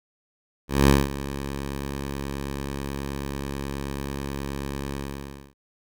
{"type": "tone with ADSR envelope", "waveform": "10% pulse", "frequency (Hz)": 69.3, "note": "C#2", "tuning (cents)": 0, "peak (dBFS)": -5, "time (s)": [0.68, 5.54], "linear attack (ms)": 200, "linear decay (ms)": 200, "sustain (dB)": -16, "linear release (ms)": 590, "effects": []}